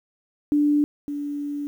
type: tone pair in turn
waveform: sine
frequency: 293.7 / 289.2 Hz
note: D4 / D4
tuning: 0 / -27 cents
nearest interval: unison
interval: 27 cents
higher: first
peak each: -16 / -26 dBFS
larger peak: first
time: 0.52-0.84 / 1.08-1.67 s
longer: second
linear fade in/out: 0 ms
effects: 9-bit